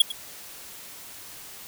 square tone with echo, 3325 Hz, G#7, 1 cent sharp, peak -13 dBFS, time 0-0.02 s, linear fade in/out 5 ms, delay 100 ms, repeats 1, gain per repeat -15 dB, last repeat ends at 0.12 s, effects white hiss -43 dBFS RMS until 1.67 s

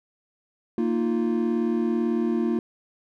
triangle chord, Bb suspended fourth, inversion none, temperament equal with one note detuned, 230.9 / 311.1 / 349.2 Hz, Bb3 / Eb4 / F4, -16 / 0 / 0 cents, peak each -22 / -27 / -24 dBFS, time 0.78-2.59 s, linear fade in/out 2 ms, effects none

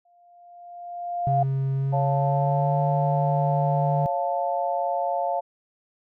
sine tone with exponential growth, 700 Hz, F5, 4 cents sharp, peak -18 dBFS, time 0.05-1.43 s, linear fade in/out 5 ms, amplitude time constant 300 ms
triangle tone with pitch glide, 135 to 148.07 Hz, C#3 to D3, -45 to +15 cents, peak -20 dBFS, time 1.27-4.06 s, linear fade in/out 0 ms, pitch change +160 cents, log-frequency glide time 1.74-2.8 s
sine chord, Db augmented, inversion none, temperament equal, 554.4 / 698.5 / 880 Hz, Db5 / F5 / A5, 0 / 0 / 0 cents, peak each -28 / -25 / -29 dBFS, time 1.92-5.41 s, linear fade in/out 20 ms
effects none

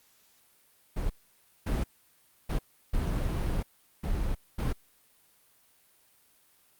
brown noise bursts at uneven times, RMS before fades -29 dBFS, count 6, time 0.96-1.1 / 1.66-1.84 / 2.49-2.59 / 2.93-3.63 / 4.03-4.35 / 4.58-4.73 s, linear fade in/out 10 ms, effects white hiss -64 dBFS RMS until 6.79 s + Opus 48 kbps

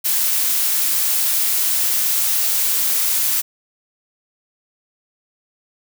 blue noise, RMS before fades -18 dBFS, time 0.04-3.42 s, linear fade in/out 20 ms, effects none

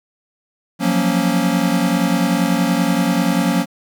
square chord, Gb major seventh, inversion third, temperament equal with one note detuned, 174.61 / 185 / 232.3 / 277.2 Hz, F3 / Gb3 / Bb3 / Db4, 0 / 0 / -6 / 0 cents, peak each -21 dBFS, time 0.79-3.66 s, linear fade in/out 50 ms, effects 8-bit

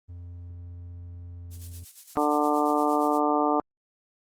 triangle tone with pitch glide, 87.31 to 86.46 Hz, F2 to F2, 0 to -17 cents, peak -36 dBFS, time 0.08-1.85 s, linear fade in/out 20 ms, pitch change -17 cents, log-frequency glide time 1.34-1.57 s
violet noise with tremolo, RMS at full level -39 dBFS, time 1.5-3.21 s, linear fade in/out 50 ms, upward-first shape sine, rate 8.6 Hz, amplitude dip 75%
harmonic tone, 148.6 Hz, D3, 21 cents sharp, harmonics 2 / 3 / 4 / 5 / 6 / 7 / 8, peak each -26 / -29 / -30 / -27 / -29 / -33 / -29 dBFS, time 2.17-3.6 s, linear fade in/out 0 ms
effects low-pass 11000 Hz 12 dB/octave + Opus 24 kbps

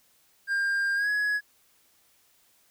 triangle tone with pitch glide, 1601 to 1678.7 Hz, G6 to G#6, +36 to +18 cents, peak -22 dBFS, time 0.47-1.41 s, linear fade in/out 50 ms, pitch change +82 cents, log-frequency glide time 0.95-1.09 s, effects white hiss -64 dBFS RMS until 2.7 s

